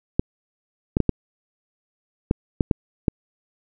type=clicks; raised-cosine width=3 ms; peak=-4 dBFS; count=8; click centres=0.195 / 0.969 / 1.003 / 1.093 / 2.311 / 2.608 / 2.712 / 3.082 s; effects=none